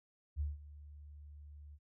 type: tone with ADSR envelope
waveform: sine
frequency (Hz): 73.42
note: D2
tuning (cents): 0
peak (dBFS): -32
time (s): 0.36-1.79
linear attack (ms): 43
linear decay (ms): 170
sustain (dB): -18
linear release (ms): 51
effects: none